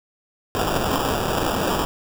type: noise with sample-and-hold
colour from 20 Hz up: white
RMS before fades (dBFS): -22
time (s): 0.55-1.85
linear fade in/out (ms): 0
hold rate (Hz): 2100
effects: none